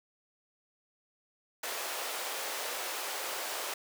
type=high-pass noise; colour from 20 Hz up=pink; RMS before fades=-37 dBFS; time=1.63-3.74 s; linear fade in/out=5 ms; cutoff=460 Hz; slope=24 dB/octave; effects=none